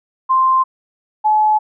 sine tone pair in turn, 1046.5 / 856 Hz, C6 / A5, 0 / -48 cents, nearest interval minor third, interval 348 cents, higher first, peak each -10 dBFS, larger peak neither, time 0.29-0.64 / 1.24-1.59 s, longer neither, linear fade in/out 20 ms, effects none

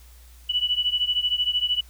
sine beating tone pair, 2953 / 2966 Hz, F#7 / F#7, -4 / +4 cents, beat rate 13 Hz, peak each -23 / -25 dBFS, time 0.49-1.81 s, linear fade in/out 10 ms, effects added 60 Hz sine -46 dBFS peak until 1.89 s + white hiss -55 dBFS RMS until 1.89 s

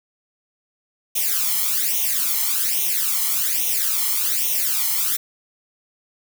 blue noise with flanger, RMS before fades -21 dBFS, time 1.15-5.17 s, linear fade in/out 10 ms, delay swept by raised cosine 0.32 to 0.97 ms, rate 1.2 Hz, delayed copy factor +0.9, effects none

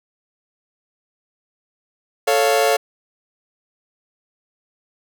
40% pulse chord, A augmented, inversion none, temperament equal, 440 / 554.4 / 698.5 Hz, A4 / C#5 / E#5, 0 / 0 / 0 cents, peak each -18 dBFS, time 2.27-2.77 s, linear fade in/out 10 ms, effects none

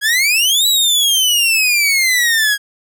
sawtooth exponential two-way sweep, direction up then down, 1631 to 3951 to 1631 Hz, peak -8 dBFS, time 0.01-2.58 s, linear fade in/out 50 ms, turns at 0.67 s, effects none

